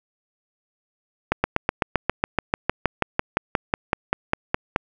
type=slowing click train; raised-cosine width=0.5 ms; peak=-3 dBFS; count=22; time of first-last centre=1.32-4.761 s; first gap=120 ms; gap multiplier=1.03; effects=none